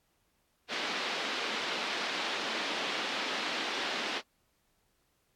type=band-pass noise; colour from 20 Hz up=white; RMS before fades=-35 dBFS; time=0.68-4.22 s; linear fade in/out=50 ms; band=220 to 4000 Hz; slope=24 dB/octave; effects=pink hiss -74 dBFS RMS until 5.35 s + AAC 64 kbps